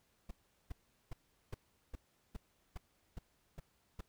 brown noise bursts, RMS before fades -42 dBFS, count 10, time 0.29-4.01 s, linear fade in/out 5 ms, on 21 ms, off 390 ms, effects pink hiss -75 dBFS RMS until 4.08 s

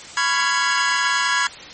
sawtooth chord, C# dominant seventh, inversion third, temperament just, 997.9 / 1108.7 / 1385.9 / 1663.1 Hz, B5 / C#6 / E#6 / G#6, +18 / 0 / -14 / +2 cents, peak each -19 / -22 / -22 / -16 dBFS, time 0.17-1.47 s, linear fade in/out 2 ms, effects white hiss -37 dBFS RMS until 1.73 s + MP3 32 kbps

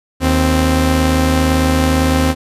sawtooth tone pair together, 77.78 / 261.4 Hz, D#2 / C4, 0 / -1 cents, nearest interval octave + major sixth, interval 2099 cents, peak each -10 dBFS, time 0.2-2.35 s, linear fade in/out 50 ms, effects resampled to 32000 Hz

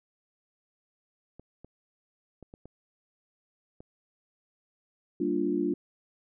clicks, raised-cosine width 2 ms, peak -33 dBFS, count 6, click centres 1.396 / 1.646 / 2.427 / 2.539 / 2.656 / 3.805 s
sine chord, G minor seventh, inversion none, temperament equal, 196 / 233.1 / 293.7 / 349.2 Hz, G3 / Bb3 / D4 / F4, 0 / 0 / 0 / 0 cents, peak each -34 / -34 / -29 / -29 dBFS, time 5.2-5.74 s, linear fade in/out 5 ms
effects none

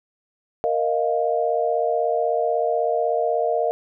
sine chord, Bb suspended fourth, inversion none, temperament equal, 466.2 / 622.3 / 698.5 Hz, Bb4 / Eb5 / F5, 0 / 0 / 0 cents, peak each -23 dBFS, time 0.64-3.71 s, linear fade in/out 0 ms, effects none

